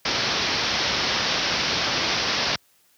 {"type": "low-pass noise", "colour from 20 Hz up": "white", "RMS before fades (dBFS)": -24, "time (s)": [0.05, 2.56], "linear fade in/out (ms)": 5, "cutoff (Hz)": 5700, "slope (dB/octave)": 96, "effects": ["white hiss -61 dBFS RMS until 2.97 s", "high-pass 60 Hz 12 dB/octave"]}